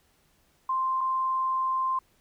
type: tone pair in turn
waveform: sine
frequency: 1046.5 / 1046.5 Hz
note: C6 / C6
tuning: 0 / 0 cents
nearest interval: unison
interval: 0 cents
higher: neither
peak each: -24 dBFS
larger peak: neither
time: 0.69-1.01 / 1.01-1.99 s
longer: second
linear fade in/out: 5 ms
effects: pink hiss -66 dBFS RMS until 2.2 s